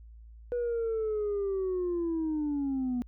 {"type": "linear sweep", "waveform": "sine", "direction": "down", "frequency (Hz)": [488.5, 241], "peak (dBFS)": -26, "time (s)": [0.52, 3.02], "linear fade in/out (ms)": 0, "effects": ["tanh soft clip ceiling -26 dBFS", "added 56 Hz sine -47 dBFS peak until 3.07 s"]}